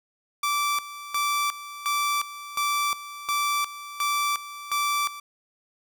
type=tone with tremolo; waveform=sawtooth; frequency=1165 Hz; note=D6; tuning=14 cents flat; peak=-19 dBFS; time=0.43-5.2 s; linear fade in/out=5 ms; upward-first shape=square; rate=1.4 Hz; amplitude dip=80%; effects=none